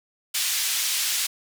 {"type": "band-pass noise", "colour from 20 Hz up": "pink", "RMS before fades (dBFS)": -25, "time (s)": [0.34, 1.27], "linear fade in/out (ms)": 10, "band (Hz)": [3100, 15000], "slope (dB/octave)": 12, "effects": []}